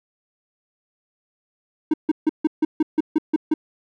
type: tone bursts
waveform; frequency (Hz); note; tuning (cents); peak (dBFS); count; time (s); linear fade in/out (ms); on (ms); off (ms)
triangle; 311.1; D#4; 0; -12; 10; 1.91-3.54; 5; 28; 150
effects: none